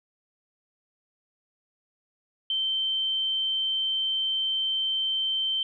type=tone; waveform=sine; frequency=3110 Hz; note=G7; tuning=14 cents flat; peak=-24 dBFS; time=2.5-5.63 s; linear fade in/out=2 ms; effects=none